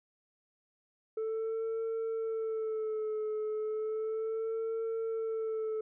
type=tone with vibrato; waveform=sine; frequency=440 Hz; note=A4; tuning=in tune; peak=-29 dBFS; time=1.17-5.81 s; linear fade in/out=5 ms; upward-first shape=sine; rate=0.34 Hz; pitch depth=42 cents each way; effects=tanh soft clip ceiling -31 dBFS